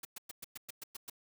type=noise bursts; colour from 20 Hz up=white; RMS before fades=-44 dBFS; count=9; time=0.03-1.099 s; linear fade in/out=5 ms; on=21 ms; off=110 ms; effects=none